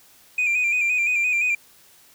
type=tone with vibrato; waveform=sine; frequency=2431 Hz; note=D#7; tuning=41 cents flat; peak=-16 dBFS; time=0.38-1.55 s; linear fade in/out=5 ms; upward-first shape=square; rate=5.8 Hz; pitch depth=42 cents each way; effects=tanh soft clip ceiling -17 dBFS + white hiss -53 dBFS RMS until 2.14 s